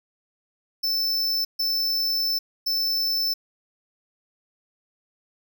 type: tone bursts at uneven times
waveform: square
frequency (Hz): 5290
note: E8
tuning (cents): +5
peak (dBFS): -22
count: 3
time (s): 0.83-1.45 / 1.59-2.39 / 2.66-3.34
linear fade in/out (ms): 10
effects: none